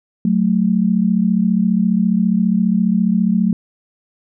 sine tone pair together, 185.26 / 220 Hz, F#3 / A3, +2 / 0 cents, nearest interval minor third, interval 298 cents, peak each -15 dBFS, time 0.25-3.53 s, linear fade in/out 2 ms, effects none

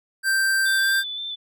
square tone with pitch glide, 1568 to 1578.9 Hz, G6 to G6, 0 to +12 cents, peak -19 dBFS, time 0.23-1.04 s, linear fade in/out 50 ms, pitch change +12 cents, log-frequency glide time 0.77-0.84 s
sine tone with vibrato, 3520 Hz, A7, in tune, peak -28 dBFS, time 0.65-1.36 s, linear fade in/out 20 ms, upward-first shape square, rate 3.8 Hz, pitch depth 17 cents each way
effects none

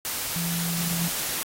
sine tone in noise, 170 Hz, F3, 46 cents flat, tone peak -27 dBFS, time 0.36-1.08 s, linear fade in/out 0 ms, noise white, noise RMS -29 dBFS, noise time 0.05-1.43 s, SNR -1 dB, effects AAC 48 kbps

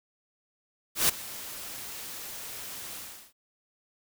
white noise with ADSR envelope, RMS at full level -21 dBFS, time 0.95-3.33 s, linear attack 140 ms, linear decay 9 ms, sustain -19 dB, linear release 370 ms, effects none

